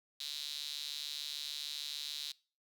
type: tone with high-pass filter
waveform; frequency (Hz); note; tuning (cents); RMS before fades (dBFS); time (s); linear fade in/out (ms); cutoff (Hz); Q
sawtooth; 146.7; D3; -2; -42; 0.2-2.32; 5; 3900; 5.8
effects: noise-tail reverb RT60 0.4 s tail -24 dB re dry